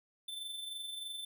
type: tone with amplitude modulation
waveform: square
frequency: 3536 Hz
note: A7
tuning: 8 cents sharp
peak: -39 dBFS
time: 0.28-1.25 s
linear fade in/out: 5 ms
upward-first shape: sine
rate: 23.2 Hz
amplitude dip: 45%
effects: none